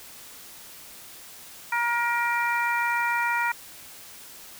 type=harmonic tone; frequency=473.2 Hz; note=A#4; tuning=26 cents sharp; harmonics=2 / 3 / 4 / 5; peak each=-26 / -28 / -29 / -30 dBFS; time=1.72-3.52 s; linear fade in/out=5 ms; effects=white hiss -45 dBFS RMS until 4.59 s